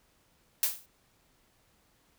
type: noise with exponential decay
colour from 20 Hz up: blue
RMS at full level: -23 dBFS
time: 0.63-0.86 s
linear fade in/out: 1 ms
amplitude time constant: 49 ms
effects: pink hiss -68 dBFS RMS until 2.18 s